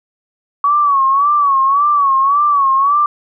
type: tone with vibrato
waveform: sine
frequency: 1125 Hz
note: C#6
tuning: 25 cents sharp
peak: -9 dBFS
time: 0.64-3.06 s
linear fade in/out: 2 ms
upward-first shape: sine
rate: 1.8 Hz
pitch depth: 90 cents each way
effects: none